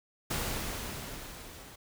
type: noise with level ramp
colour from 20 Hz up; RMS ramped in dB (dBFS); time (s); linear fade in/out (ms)
pink; -32 to -50; 0.3-1.76; 10
effects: none